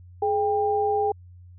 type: tone pair together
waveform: sine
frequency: 421.7 / 796 Hz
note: G#4 / G5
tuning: +26 / +26 cents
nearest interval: major seventh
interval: 1100 cents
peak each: -23 dBFS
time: 0.22-1.12 s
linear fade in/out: 5 ms
effects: added 89 Hz sine -44 dBFS peak until 1.58 s